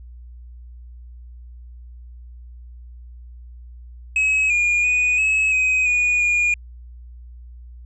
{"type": "tone with pitch steps", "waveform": "triangle", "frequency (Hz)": [2559, 2429, 2475, 2575, 2521, 2457, 2433], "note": ["D#7", "D#7", "D#7", "E7", "D#7", "D#7", "D#7"], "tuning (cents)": [48, -42, -10, -41, 22, -22, -39], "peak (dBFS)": -14, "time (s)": [4.16, 6.54], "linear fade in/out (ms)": 2, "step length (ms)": 340, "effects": ["added 60 Hz sine -37 dBFS peak until 7.85 s", "resampled to 22050 Hz"]}